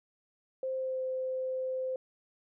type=tone with pitch glide; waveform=sine; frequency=523.3 to 517.9 Hz; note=C5 to C5; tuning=0 to -18 cents; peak=-31 dBFS; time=0.63-1.96 s; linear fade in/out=2 ms; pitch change=-18 cents; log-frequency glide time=0.76-1.02 s; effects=none